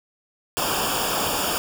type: noise with comb filter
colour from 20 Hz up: pink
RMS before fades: -24 dBFS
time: 0.57-1.58 s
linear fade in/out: 0 ms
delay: 0.49 ms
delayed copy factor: -0.85
effects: none